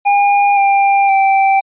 square tone with pitch steps, 809 / 794.2 / 779.6 Hz, G#5 / G5 / G5, -46 / +22 / -10 cents, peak -9 dBFS, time 0.05-1.61 s, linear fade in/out 20 ms, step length 520 ms, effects resampled to 8000 Hz

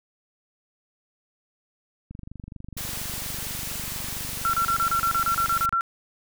click train, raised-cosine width 5 ms, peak -26 dBFS, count 89, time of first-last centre 2.11-5.731 s, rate 24.3 Hz
white noise, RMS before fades -33 dBFS, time 2.77-5.66 s, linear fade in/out 5 ms
sine tone bursts, 1358 Hz, F6, 49 cents flat, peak -20 dBFS, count 12, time 4.45-5.809 s, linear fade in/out 0 ms, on 83 ms, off 33 ms
effects none

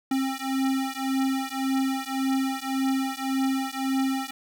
square beating tone pair, 265.7 / 267.5 Hz, C4 / C4, +27 / +38 cents, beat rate 1.8 Hz, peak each -28 dBFS, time 0.11-4.31 s, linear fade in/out 5 ms, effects none

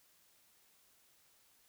silence, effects white hiss -69 dBFS RMS until 1.68 s

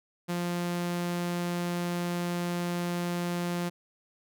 sawtooth tone, 174.7 Hz, F3, 1 cent sharp, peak -25 dBFS, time 0.28-3.7 s, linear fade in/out 20 ms, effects none

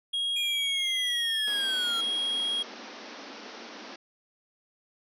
triangle tone, 3280 Hz, G#7, 22 cents flat, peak -25 dBFS, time 0.13-2.63 s, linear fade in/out 10 ms
square linear sweep, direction down, 2449 to 1344 Hz, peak -34 dBFS, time 0.36-2.01 s, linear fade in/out 5 ms
pink band-pass noise, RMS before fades -44 dBFS, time 1.47-3.96 s, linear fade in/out 5 ms, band 210 to 5900 Hz, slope 96 dB/octave
effects resampled to 32000 Hz

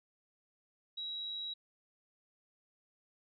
sine tone, 3866 Hz, B7, 38 cents flat, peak -38 dBFS, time 0.97-1.54 s, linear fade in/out 10 ms, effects none

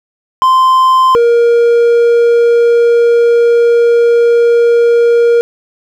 triangle tone pair in turn, 1039 / 470.6 Hz, C6 / A#4, -12 / +16 cents, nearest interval octave + major second, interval 1372 cents, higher first, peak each -3 dBFS, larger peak neither, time 0.42-1.15 / 1.15-5.41 s, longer second, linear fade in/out 0 ms, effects none

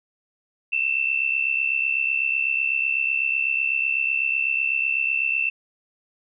sine tone pair together, 2632 / 2700 Hz, E7 / E7, -3 / +41 cents, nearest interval unison, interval 44 cents, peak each -23 dBFS, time 0.72-5.5 s, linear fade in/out 10 ms, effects none

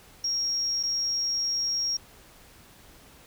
sine tone with dropouts, 5590 Hz, F8, 1 cent sharp, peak -24 dBFS, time 0.24-1.97 s, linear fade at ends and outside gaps 5 ms, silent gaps 0.83-0.834 s, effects tanh soft clip ceiling -20 dBFS + pink hiss -53 dBFS RMS until 3.26 s

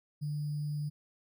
sine tone with sample-and-hold, 148.3 Hz, D3, 17 cents sharp, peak -32 dBFS, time 0.21-0.9 s, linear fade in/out 20 ms, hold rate 4900 Hz, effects none

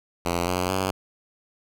5% pulse tone with pitch steps, 86.6 / 90.54 / 94.66 Hz, F2 / F#2 / F#2, -14 / -37 / +40 cents, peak -12 dBFS, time 0.25-0.91 s, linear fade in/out 5 ms, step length 220 ms, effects none

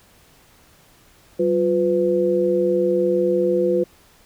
sine tone cluster, 189.6 / 355.4 / 502 Hz, F#3 / F4 / B4, +43 / +30 / +28 cents, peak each -25 / -19 / -19 dBFS, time 1.39-3.84 s, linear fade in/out 10 ms, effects pink hiss -53 dBFS RMS until 4.25 s

